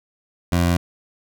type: tone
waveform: 20% pulse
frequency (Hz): 86.8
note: F2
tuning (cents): -10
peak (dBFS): -11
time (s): 0.52-0.77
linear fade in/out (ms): 5
effects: none